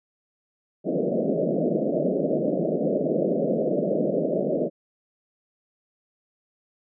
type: band-pass noise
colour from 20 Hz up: white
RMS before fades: -24 dBFS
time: 0.84-4.7 s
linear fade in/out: 50 ms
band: 150 to 640 Hz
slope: 96 dB/octave
effects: none